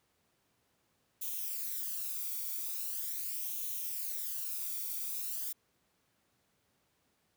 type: noise with flanger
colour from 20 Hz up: violet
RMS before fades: -38 dBFS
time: 1.21-5.53 s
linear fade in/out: 10 ms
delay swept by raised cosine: 0.3 to 0.88 ms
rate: 0.41 Hz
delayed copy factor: +0.6
effects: pink hiss -75 dBFS RMS until 7.36 s + high-pass 80 Hz 12 dB/octave